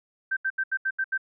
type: tone bursts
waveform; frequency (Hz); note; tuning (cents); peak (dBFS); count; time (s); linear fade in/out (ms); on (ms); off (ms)
sine; 1558; G6; -11; -23; 7; 0.31-1.178; 10; 58; 77
effects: none